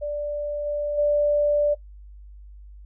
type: tone with level steps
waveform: sine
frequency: 587.3 Hz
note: D5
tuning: in tune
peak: -25 / -23 / -17 dBFS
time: 0.01-1.75 s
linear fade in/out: 20 ms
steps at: 0.65 / 0.97 s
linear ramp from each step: 20 ms
effects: noise-tail reverb RT60 0.1 s tail -18 dB re dry + added 50 Hz sine -41 dBFS peak until 2.85 s